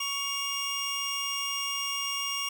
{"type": "tone pair together", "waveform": "25% pulse", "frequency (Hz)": [1116.7, 2812], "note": ["C#6", "F7"], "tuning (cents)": [12, 11], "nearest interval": "octave + major third", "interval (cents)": 1599, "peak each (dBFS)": [-31, -27], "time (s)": [0, 2.49], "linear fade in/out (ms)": 5, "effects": []}